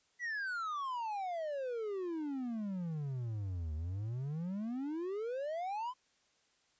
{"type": "exponential two-way sweep", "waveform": "triangle", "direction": "down then up", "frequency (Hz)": [1988, 75.2, 1040], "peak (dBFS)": -34, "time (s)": [0.19, 5.94], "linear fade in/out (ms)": 50, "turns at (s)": 3.74, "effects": ["white hiss -73 dBFS RMS until 6.79 s", "resampled to 16000 Hz"]}